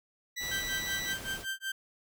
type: tone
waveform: 20% pulse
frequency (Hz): 1965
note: B6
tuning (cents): -9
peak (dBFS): -29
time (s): 0.36-1.14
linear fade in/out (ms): 20
type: noise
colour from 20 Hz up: pink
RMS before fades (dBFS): -43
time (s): 0.39-1.46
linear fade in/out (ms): 50
type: tone with tremolo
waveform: 30% pulse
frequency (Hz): 1566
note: G6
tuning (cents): -2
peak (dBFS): -29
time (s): 0.51-1.72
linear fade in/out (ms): 5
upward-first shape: sine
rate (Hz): 5.3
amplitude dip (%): 100
effects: none